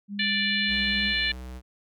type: tone with vibrato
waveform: sine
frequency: 201.9 Hz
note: G#3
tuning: 49 cents flat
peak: -31 dBFS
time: 0.08-1.14 s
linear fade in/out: 50 ms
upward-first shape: triangle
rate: 2.3 Hz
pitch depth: 9 cents each way
type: harmonic tone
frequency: 587.3 Hz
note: D5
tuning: in tune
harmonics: 3 / 4 / 5 / 6 / 7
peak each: -28 / -29 / -30 / -31 / -31 dBFS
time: 0.19-1.32 s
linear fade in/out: 5 ms
type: tone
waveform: square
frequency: 63.1 Hz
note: B1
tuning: 38 cents sharp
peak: -37 dBFS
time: 0.67-1.62 s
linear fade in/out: 50 ms
effects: none